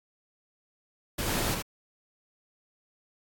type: noise with echo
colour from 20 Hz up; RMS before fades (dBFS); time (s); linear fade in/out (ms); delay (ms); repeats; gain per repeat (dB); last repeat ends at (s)
pink; -31; 1.18-1.55; 10; 75; 1; -3; 1.625
effects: AAC 64 kbps